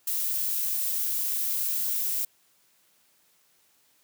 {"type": "noise", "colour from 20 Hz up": "violet", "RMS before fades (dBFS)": -28, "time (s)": [0.07, 2.25], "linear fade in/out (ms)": 5, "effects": ["white hiss -65 dBFS RMS until 4.03 s", "high-pass 100 Hz 12 dB/octave"]}